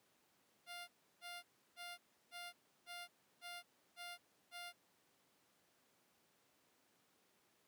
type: tone bursts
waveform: 10% pulse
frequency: 701 Hz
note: F5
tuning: 6 cents sharp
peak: -40 dBFS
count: 8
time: 0.66-4.73 s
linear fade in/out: 50 ms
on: 220 ms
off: 330 ms
effects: pink hiss -75 dBFS RMS until 7.67 s + high-pass 200 Hz 12 dB/octave